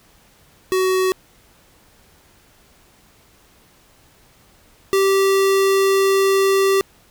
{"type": "tone pair in turn", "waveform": "square", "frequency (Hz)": [374.2, 389.3], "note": ["F#4", "G4"], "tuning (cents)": [20, -12], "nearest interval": "minor second", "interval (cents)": 68, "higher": "second", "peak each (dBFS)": [-16, -14], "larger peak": "second", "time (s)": [[0.72, 1.12], [4.93, 6.81]], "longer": "second", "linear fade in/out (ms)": 0, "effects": ["pink hiss -53 dBFS RMS until 7.1 s"]}